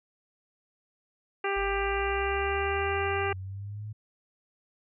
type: harmonic tone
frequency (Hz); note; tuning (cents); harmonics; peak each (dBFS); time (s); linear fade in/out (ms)
395.8; G4; +17; 1 / 2 / 3 / 4 / 5 / 6 / 7; -30 / -33 / -35 / -36 / -37 / -38 / -38; 1.44-3.33; 5
type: linear sweep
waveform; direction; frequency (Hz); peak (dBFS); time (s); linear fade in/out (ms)
sine; up; 46.49 to 108; -35; 1.56-3.93; 10
effects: none